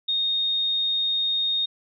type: tone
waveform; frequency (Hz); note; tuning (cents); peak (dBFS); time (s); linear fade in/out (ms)
sine; 3700; A#7; -14; -21; 0.08-1.66; 10
effects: none